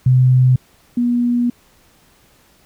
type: tone pair in turn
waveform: sine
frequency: 127.8 / 241.3 Hz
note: C3 / B3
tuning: -40 / -40 cents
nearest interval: major seventh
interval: 1100 cents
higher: second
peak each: -8 / -13 dBFS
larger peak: first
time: 0.06-0.56 / 0.97-1.5 s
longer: second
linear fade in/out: 5 ms
effects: pink hiss -53 dBFS RMS until 2.65 s